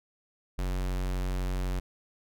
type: tone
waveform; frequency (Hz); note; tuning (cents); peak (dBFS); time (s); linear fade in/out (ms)
square; 46; F#1; -9; -29; 0.58-1.8; 10
effects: none